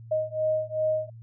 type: beating tone pair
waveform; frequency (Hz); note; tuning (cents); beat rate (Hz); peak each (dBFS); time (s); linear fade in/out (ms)
sine; 622.3 / 624.9; D#5 / D#5; 0 / +7; 2.6; -27; 0.11-1.1; 10
effects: added 114 Hz sine -42 dBFS peak until 1.22 s